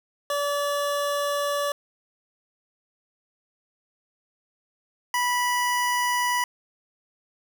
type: tone pair in turn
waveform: 25% pulse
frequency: 575 / 980.8 Hz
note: D5 / B5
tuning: -37 / -12 cents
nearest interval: major sixth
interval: 925 cents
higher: second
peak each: -20 / -18 dBFS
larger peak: second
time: 0.3-1.72 / 5.14-6.44 s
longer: first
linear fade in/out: 2 ms
effects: none